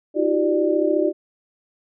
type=tone cluster; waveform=sine; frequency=316.4 / 351.5 / 385.3 / 594 Hz; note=D#4 / F4 / G4 / D5; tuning=+29 / +11 / -30 / +20 cents; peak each=-22 dBFS; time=0.14-1.13 s; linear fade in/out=50 ms; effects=none